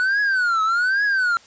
triangle tone with vibrato, 1470 Hz, F#6, 12 cents flat, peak -15 dBFS, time 0-1.37 s, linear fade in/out 0 ms, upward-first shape triangle, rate 1.2 Hz, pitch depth 240 cents each way, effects white hiss -49 dBFS RMS until 1.46 s + resampled to 16000 Hz

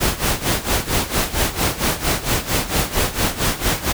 pink noise with tremolo, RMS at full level -17 dBFS, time 0-3.93 s, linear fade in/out 20 ms, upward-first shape sine, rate 4.4 Hz, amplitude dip 80%, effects none

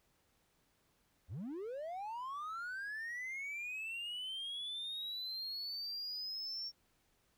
triangle linear sweep, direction up, 61.74 to 5510 Hz, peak -38 dBFS, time 1.28-6.72 s, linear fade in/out 50 ms, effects tanh soft clip ceiling -34 dBFS + pink hiss -75 dBFS RMS until 7.37 s

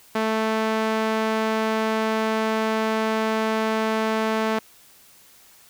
sawtooth tone with band-pass filter, 220 Hz, A3, in tune, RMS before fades -23 dBFS, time 0.15-4.59 s, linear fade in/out 5 ms, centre 1000 Hz, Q 0.5, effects white hiss -52 dBFS RMS until 5.69 s

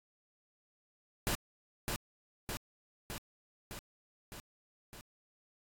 pink noise with echo, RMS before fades -33 dBFS, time 1.27-1.35 s, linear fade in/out 0 ms, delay 610 ms, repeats 6, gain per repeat -3 dB, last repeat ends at 5.01 s, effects AAC 64 kbps

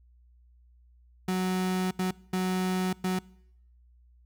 35% pulse tone bursts at uneven times, 185 Hz, F#3, in tune, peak -24 dBFS, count 4, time 1.28-1.91 / 1.99-2.11 / 2.33-2.93 / 3.04-3.19 s, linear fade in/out 5 ms, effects noise-tail reverb RT60 0.8 s tail -24 dB re dry + added 60 Hz sine -56 dBFS peak until 4.25 s

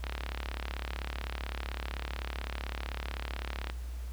click train, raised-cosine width 0.3 ms, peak -20 dBFS, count 132, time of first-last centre 0.04-3.699 s, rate 35.8 Hz, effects added 60 Hz sine -36 dBFS peak until 4.12 s + pink hiss -55 dBFS RMS until 4.12 s

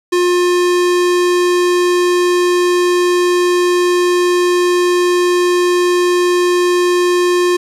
square tone, 355.5 Hz, F4, 31 cents sharp, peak -11 dBFS, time 0.12-7.57 s, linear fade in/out 10 ms, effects low-pass 10000 Hz 12 dB/octave + 8-bit

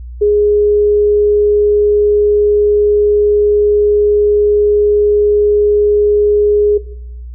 sine tone, 415.3 Hz, G#4, in tune, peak -7 dBFS, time 0.21-6.78 s, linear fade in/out 10 ms, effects noise-tail reverb RT60 0.8 s tail -18 dB re dry + added 60 Hz sine -25 dBFS peak until 7.34 s

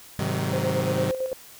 sawtooth chord, Ab dominant seventh, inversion none, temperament equal with one note detuned, 103.83 / 130.81 / 155.56 / 188.88 Hz, Ab2 / C3 / Eb3 / Gb3, 0 / 0 / 0 / +36 cents, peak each -26 dBFS, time 0.19-1.11 s, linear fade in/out 0 ms
sine tone with tremolo, 520 Hz, C5, 11 cents flat, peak -23 dBFS, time 0.53-1.33 s, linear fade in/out 0 ms, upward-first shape square, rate 8.9 Hz, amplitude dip 55%
effects white hiss -47 dBFS RMS until 1.59 s

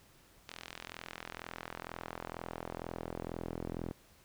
sawtooth tone with band-pass filter sweep, 42.12 Hz, E1, 38 cents sharp, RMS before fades -44 dBFS, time 0.48-3.92 s, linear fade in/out 10 ms, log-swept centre 3500 to 300 Hz, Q 0.88, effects pink hiss -63 dBFS RMS until 4.24 s

